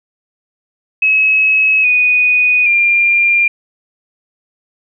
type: tone with pitch steps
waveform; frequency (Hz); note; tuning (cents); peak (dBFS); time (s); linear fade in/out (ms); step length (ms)
sine; 2569 / 2480 / 2394; E7 / D#7 / D7; -45 / -6 / +33; -8; 1.02-3.48; 5; 820
effects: none